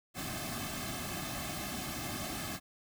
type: noise with comb filter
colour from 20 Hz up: pink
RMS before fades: -39 dBFS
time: 0.14-2.6 s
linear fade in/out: 50 ms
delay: 2.1 ms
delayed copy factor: -1
effects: none